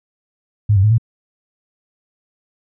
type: tone with pitch steps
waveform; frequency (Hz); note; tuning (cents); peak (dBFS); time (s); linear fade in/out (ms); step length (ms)
sine; 104.5 / 95.7 / 107.1 / 114.8; G#2 / G2 / A2 / A#2; +11 / -41 / -46 / -26; -9; 0.69-0.982; 10; 73
effects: none